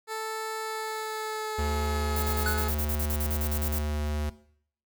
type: tone with pitch glide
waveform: 15% pulse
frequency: 440 to 427 Hz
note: A4 to G#4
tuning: 0 to +48 cents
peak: -25 dBFS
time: 0.07-2.72 s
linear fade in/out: 50 ms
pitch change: -52 cents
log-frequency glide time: 0.61-2.08 s
type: tone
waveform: square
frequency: 74.7 Hz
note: D2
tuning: 30 cents sharp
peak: -28 dBFS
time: 1.58-4.3 s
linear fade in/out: 10 ms
type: noise bursts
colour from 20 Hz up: violet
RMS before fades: -33 dBFS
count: 16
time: 2.16-3.787 s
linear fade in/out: 5 ms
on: 67 ms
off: 37 ms
type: tone with exponential decay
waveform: square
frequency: 1480 Hz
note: F#6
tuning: in tune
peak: -26 dBFS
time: 2.46-2.77 s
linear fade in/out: 1 ms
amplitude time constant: 67 ms
effects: noise-tail reverb RT60 0.6 s tail -17 dB re dry